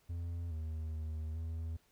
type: tone with pitch steps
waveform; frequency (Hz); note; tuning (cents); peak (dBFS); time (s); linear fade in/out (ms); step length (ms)
triangle; 85.2 / 79.1 / 78.4 / 81.4; F2 / D#2 / D#2 / E2; -42 / +29 / +14 / -21; -35; 0.09-1.77; 10; 420
effects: pink hiss -71 dBFS RMS until 1.91 s